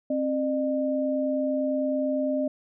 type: tone pair together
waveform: sine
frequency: 266 / 605.1 Hz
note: C4 / D#5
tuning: +29 / -48 cents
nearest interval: octave + major second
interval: 1423 cents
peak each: -26 dBFS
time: 0.1-2.48 s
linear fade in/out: 5 ms
effects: none

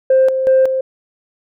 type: tone with tremolo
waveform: sine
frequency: 525 Hz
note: C5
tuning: 6 cents sharp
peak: -6 dBFS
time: 0.1-0.81 s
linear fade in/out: 5 ms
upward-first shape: square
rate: 2.7 Hz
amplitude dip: 60%
effects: tanh soft clip ceiling -5 dBFS

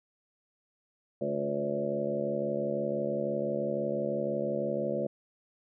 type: harmonic tone with a mistuned harmonic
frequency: 71.9 Hz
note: D2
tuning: 36 cents flat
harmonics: 2 / 3 / 4 / 5 / 6 / 7 / 8 / 9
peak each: -41 / -36 / -43 / -36 / -45 / -35 / -33 / -40 dBFS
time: 1.21-5.07 s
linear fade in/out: 5 ms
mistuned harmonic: 8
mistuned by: -18 cents
effects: none

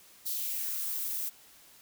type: noise with high-pass filter sweep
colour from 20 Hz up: violet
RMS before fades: -34 dBFS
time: 0.25-1.3 s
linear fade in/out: 20 ms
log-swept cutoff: 4400 to 310 Hz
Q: 2.3
effects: white hiss -57 dBFS RMS until 1.81 s

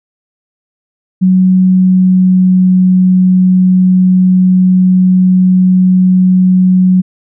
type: tone with pitch glide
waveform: sine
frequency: 185.6 to 184.42 Hz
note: F#3 to F#3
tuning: +6 to -5 cents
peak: -4 dBFS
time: 1.21-7.02 s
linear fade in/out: 20 ms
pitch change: -11 cents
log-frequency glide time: 1.56-2.71 s
effects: none

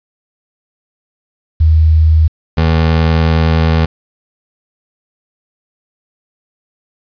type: tone pair in turn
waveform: sine / 25% pulse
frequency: 79.2 / 80.86 Hz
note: D#2 / E2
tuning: +31 / -33 cents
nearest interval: unison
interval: 36 cents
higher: second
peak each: -5 dBFS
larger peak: neither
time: 1.6-2.28 / 2.57-3.86 s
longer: second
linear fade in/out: 10 ms
effects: resampled to 11025 Hz + 7-bit

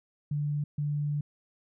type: tone bursts at uneven times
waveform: sine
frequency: 146.83 Hz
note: D3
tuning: in tune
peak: -27 dBFS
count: 2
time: 0.31-0.64 / 0.78-1.21 s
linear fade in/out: 5 ms
effects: none

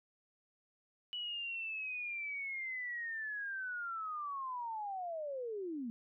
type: linear sweep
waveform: sine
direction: down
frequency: 2960 to 220.7 Hz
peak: -38 dBFS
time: 1.13-5.9 s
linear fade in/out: 0 ms
effects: none

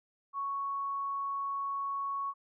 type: tone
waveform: sine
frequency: 1110 Hz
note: C#6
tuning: 2 cents sharp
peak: -32 dBFS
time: 0.33-2.34 s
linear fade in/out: 50 ms
effects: none

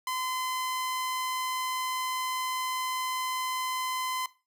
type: tone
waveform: sawtooth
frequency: 1025 Hz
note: C6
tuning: 36 cents flat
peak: -26 dBFS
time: 0.07-4.26 s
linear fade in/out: 2 ms
effects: noise-tail reverb RT60 0.3 s tail -18 dB re dry

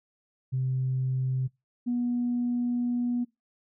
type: tone pair in turn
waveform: sine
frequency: 130 / 242.7 Hz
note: C3 / B3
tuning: -11 / -30 cents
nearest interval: major seventh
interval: 1081 cents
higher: second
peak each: -24 dBFS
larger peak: neither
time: 0.52-1.48 / 1.86-3.25 s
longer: second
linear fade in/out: 20 ms
effects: noise-tail reverb RT60 0.2 s tail -22 dB re dry + tanh soft clip ceiling -20 dBFS

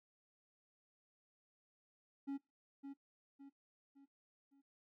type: tone with echo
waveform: triangle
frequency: 277.2 Hz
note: C#4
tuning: in tune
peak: -37 dBFS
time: 2.27-2.38 s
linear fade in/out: 20 ms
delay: 560 ms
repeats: 4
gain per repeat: -7 dB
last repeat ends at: 4.62 s
effects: noise-tail reverb RT60 0.2 s tail -20 dB re dry

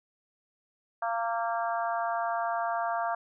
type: harmonic tone with a mistuned harmonic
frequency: 230 Hz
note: A#3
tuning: 23 cents flat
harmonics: 3 / 4 / 5 / 6 / 7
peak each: -30 / -34 / -35 / -38 / -40 dBFS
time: 1.02-3.15 s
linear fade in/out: 5 ms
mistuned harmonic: 5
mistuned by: +20 cents
effects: none

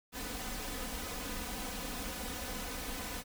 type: noise with comb filter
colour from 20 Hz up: pink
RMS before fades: -40 dBFS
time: 0.12-3.24 s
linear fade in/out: 50 ms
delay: 4 ms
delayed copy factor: +0.8
effects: none

